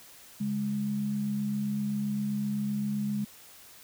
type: tone pair together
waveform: sine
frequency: 138.9 / 206.6 Hz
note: C#3 / G#3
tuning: +4 / -9 cents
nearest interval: perfect fifth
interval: 687 cents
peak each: -37 / -28 dBFS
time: 0.4-3.25 s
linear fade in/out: 10 ms
effects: white hiss -52 dBFS RMS until 3.83 s